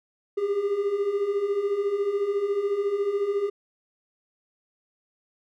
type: beating tone pair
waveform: triangle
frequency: 392 / 406 Hz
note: G4 / G#4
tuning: 0 / -39 cents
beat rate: 14 Hz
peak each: -28 / -22 dBFS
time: 0.37-3.5 s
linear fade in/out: 10 ms
effects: none